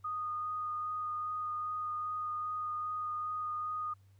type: tone with vibrato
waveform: sine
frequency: 1234 Hz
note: D#6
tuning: 15 cents flat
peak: -34 dBFS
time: 0.04-3.94 s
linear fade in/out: 10 ms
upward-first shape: sine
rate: 2.5 Hz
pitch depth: 10 cents each way
effects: added 97 Hz sine -59 dBFS peak until 4.19 s + pink hiss -75 dBFS RMS until 4.19 s